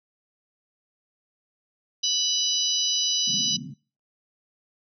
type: harmonic tone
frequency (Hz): 987.8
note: B5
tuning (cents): 0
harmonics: 3 / 4 / 5 / 6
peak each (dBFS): -27 / -27 / -27 / -27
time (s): 2.03-3.57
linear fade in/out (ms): 10
type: band-pass noise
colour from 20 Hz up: pink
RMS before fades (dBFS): -37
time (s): 3.27-3.74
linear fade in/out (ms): 10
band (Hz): 150 to 240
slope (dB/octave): 48
effects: noise-tail reverb RT60 0.4 s tail -26 dB re dry